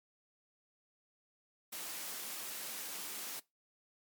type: high-pass noise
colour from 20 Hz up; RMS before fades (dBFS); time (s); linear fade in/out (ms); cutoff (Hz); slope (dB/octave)
white; -43; 1.72-3.4; 10; 170; 24
effects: noise-tail reverb RT60 0.2 s tail -21 dB re dry + MP3 96 kbps